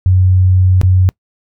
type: tone with dropouts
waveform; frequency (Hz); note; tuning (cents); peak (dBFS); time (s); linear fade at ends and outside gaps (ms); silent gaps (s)
sine; 92.5; F#2; 0; -6; 0.06-1.09; 0; 0.814-0.833
effects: noise-tail reverb RT60 0.1 s tail -26 dB re dry